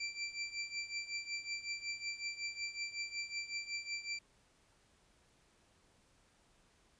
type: tone with tremolo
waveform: 25% pulse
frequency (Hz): 2349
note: D7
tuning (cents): 0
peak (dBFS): -32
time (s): 0-4.19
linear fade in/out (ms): 5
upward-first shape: triangle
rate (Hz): 5.4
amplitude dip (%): 85
effects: pink hiss -70 dBFS RMS until 6.99 s + resampled to 22050 Hz